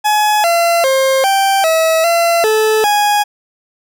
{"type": "tone with pitch steps", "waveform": "40% pulse", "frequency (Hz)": [845, 681, 532, 782, 646, 679, 434.9, 829], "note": ["G#5", "F5", "C5", "G5", "E5", "F5", "A4", "G#5"], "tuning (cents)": [30, -44, 29, -4, -35, -49, -20, -3], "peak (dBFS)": -9, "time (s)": [0.04, 3.24], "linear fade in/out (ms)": 20, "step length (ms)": 400, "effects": []}